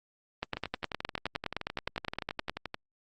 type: two click trains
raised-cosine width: 0.3 ms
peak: -15 / -19 dBFS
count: 21 / 26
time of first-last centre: 0.43-2.496 / 0.57-2.744 s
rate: 9.68 / 11.5 Hz
effects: Opus 32 kbps